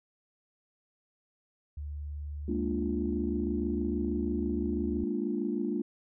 sine tone, 73.42 Hz, D2, in tune, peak -35 dBFS, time 1.77-5.04 s, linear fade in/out 5 ms
sine chord, Bb dominant seventh, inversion third, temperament equal with one note detuned, 206.9 / 233.1 / 293.7 / 349.2 Hz, Ab3 / Bb3 / D4 / F4, -6 / 0 / 0 / 0 cents, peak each -34 dBFS, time 2.48-5.82 s, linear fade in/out 5 ms
effects tanh soft clip ceiling -17 dBFS

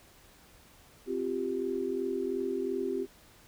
sine chord, C suspended fourth, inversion none, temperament equal, 261.6 / 349.2 / 392 Hz, C4 / F4 / G4, 0 / 0 / 0 cents, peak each -36 / -35 / -32 dBFS, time 1.06-3.07 s, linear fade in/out 50 ms, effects pink hiss -58 dBFS RMS until 3.47 s

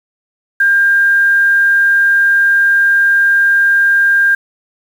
sine tone with quantisation, 1600 Hz, G6, 35 cents sharp, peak -7 dBFS, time 0.6-4.35 s, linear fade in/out 5 ms, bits 6, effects none

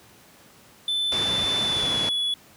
triangle tone with pitch glide, 3520 to 3400 Hz, A7 to G#7, 0 to +40 cents, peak -21 dBFS, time 0.88-2.34 s, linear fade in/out 2 ms, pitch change -60 cents, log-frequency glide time 1.61-1.99 s
pink low-pass noise, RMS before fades -30 dBFS, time 1.12-2.09 s, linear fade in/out 0 ms, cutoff 6500 Hz, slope 24 dB/octave
effects pink hiss -52 dBFS RMS until 2.56 s + high-pass 100 Hz 12 dB/octave

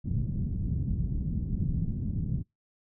white low-pass noise, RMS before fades -30 dBFS, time 0.04-2.43 s, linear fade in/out 20 ms, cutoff 180 Hz, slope 24 dB/octave, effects noise-tail reverb RT60 0.2 s tail -26 dB re dry

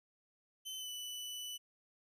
sawtooth tone with pitch glide, 3056 to 2979 Hz, G7 to F#7, -45 to +11 cents, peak -39 dBFS, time 0.65-1.58 s, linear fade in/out 20 ms, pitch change -44 cents, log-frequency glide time 0.78-0.89 s, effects none

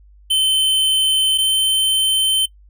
square tone pair in turn, 3074 / 3088 Hz, G7 / G7, -35 / -27 cents, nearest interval unison, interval 8 cents, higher second, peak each -14 dBFS, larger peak neither, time 0.3-1.38 / 1.38-2.46 s, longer neither, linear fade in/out 10 ms, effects noise-tail reverb RT60 0.1 s tail -21 dB re dry + added 50 Hz sine -44 dBFS peak until 2.69 s

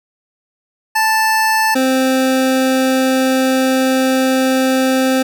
25% pulse tone pair in turn, 880 / 261.6 Hz, A5 / C4, 0 / 0 cents, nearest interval octave + major sixth, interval 2100 cents, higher first, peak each -8 dBFS, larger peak neither, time 0.95-1.75 / 1.75-5.23 s, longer second, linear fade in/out 10 ms, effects none

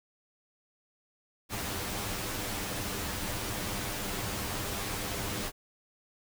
pink noise with comb filter, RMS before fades -35 dBFS, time 1.49-5.52 s, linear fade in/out 50 ms, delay 10 ms, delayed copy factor +0.55, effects none

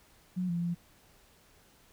sine tone with pitch steps, 182 / 171.6 / 172.6 Hz, F#3 / F3 / F3, -28 / -30 / -20 cents, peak -29 dBFS, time 0.36-0.75 s, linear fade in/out 20 ms, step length 130 ms, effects pink hiss -62 dBFS RMS until 1.92 s

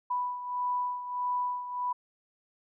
sine beating tone pair, 987.8 / 989.4 Hz, B5 / B5, 0 / +3 cents, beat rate 1.6 Hz, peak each -30 / -36 dBFS, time 0.1-1.93 s, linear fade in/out 10 ms, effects none

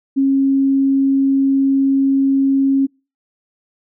sine tone, 271.9 Hz, C#4, 33 cents flat, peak -11 dBFS, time 0.16-2.87 s, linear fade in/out 20 ms, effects noise-tail reverb RT60 0.3 s tail -26 dB re dry

